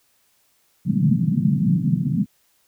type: band-pass noise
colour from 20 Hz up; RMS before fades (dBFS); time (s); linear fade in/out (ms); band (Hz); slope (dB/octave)
pink; -19; 0.85-2.26; 50; 130 to 230; 48
effects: white hiss -63 dBFS RMS until 2.67 s